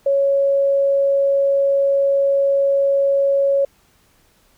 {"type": "tone", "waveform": "sine", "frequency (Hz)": 554.4, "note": "C#5", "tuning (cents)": 0, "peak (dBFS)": -13, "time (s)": [0.06, 3.65], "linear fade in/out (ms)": 5, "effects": ["pink hiss -57 dBFS RMS until 4.57 s"]}